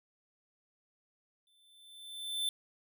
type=tone with exponential growth; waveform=square; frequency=3536 Hz; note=A7; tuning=8 cents sharp; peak=-30 dBFS; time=1.47-2.49 s; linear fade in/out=1 ms; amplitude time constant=220 ms; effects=none